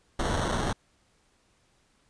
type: noise with sample-and-hold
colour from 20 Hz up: pink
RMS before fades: -28 dBFS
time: 0.19-0.73 s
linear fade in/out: 5 ms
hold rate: 2450 Hz
effects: pink hiss -67 dBFS RMS until 2.09 s + resampled to 22050 Hz